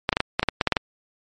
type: clicks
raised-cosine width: 0.3 ms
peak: -3 dBFS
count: 11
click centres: 0.091 / 0.128 / 0.169 / 0.204 / 0.395 / 0.43 / 0.487 / 0.612 / 0.673 / 0.723 / 0.768 s
effects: MP3 48 kbps